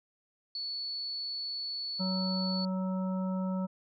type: tone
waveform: sine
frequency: 4432 Hz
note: C#8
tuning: 1 cent flat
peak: -34 dBFS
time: 0.55-2.65 s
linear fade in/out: 2 ms
type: harmonic tone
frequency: 187.3 Hz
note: F#3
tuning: 21 cents sharp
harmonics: 1 / 3 / 5 / 7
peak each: -30 / -40 / -44 / -47 dBFS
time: 1.99-3.67 s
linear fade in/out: 20 ms
effects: none